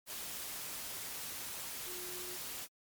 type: tone in noise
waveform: sine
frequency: 360.5 Hz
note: F#4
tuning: 45 cents flat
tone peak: -49 dBFS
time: 1.85-2.38 s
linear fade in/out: 50 ms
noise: white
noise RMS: -43 dBFS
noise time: 0.06-2.68 s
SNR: -9 dB
effects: MP3 96 kbps